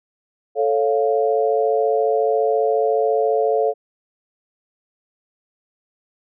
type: chord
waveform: sine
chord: A augmented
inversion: none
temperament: equal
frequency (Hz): 440 / 554.4 / 698.5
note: A4 / C#5 / E#5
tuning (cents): 0 / 0 / 0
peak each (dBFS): -18 / -21 / -21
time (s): 0.55-3.74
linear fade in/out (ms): 50
effects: none